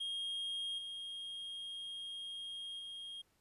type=tone with level steps; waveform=triangle; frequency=3244 Hz; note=G#7; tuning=41 cents flat; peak=-36 / -41 / -43 dBFS; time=0-3.22 s; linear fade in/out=10 ms; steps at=0.78 / 2.79 s; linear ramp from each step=5 ms; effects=pink hiss -75 dBFS RMS until 3.4 s + resampled to 32000 Hz